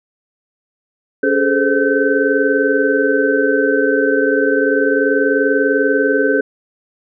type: tone cluster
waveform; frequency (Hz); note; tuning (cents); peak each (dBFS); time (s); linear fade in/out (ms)
sine; 280.9 / 416.1 / 436.4 / 519 / 1534; C#4 / G#4 / A4 / C5 / G6; +23 / +3 / -14 / -14 / -38; -18; 1.23-6.41; 5
effects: none